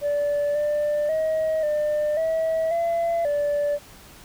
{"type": "tone with pitch steps", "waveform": "sine", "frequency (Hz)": [581, 593, 633, 600, 646, 676, 582], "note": ["D5", "D5", "D#5", "D5", "E5", "E5", "D5"], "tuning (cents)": [-19, 17, 30, 37, -35, 43, -16], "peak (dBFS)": -18, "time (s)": [0.01, 3.79], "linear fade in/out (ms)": 50, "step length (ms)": 540, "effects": ["tanh soft clip ceiling -19 dBFS", "pink hiss -47 dBFS RMS until 4.24 s"]}